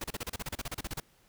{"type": "noise bursts", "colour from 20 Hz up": "pink", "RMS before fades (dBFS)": -36, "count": 16, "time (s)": [0.01, 1.001], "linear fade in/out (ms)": 5, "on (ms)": 31, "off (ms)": 33, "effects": ["pink hiss -65 dBFS RMS until 1.28 s"]}